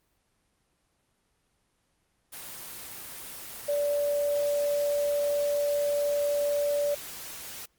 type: tone in noise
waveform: sine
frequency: 579 Hz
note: D5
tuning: 25 cents flat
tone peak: -24 dBFS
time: 3.68-6.95 s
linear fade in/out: 10 ms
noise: white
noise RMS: -41 dBFS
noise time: 2.32-7.66 s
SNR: +14 dB
effects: pink hiss -72 dBFS RMS until 7.78 s + Opus 24 kbps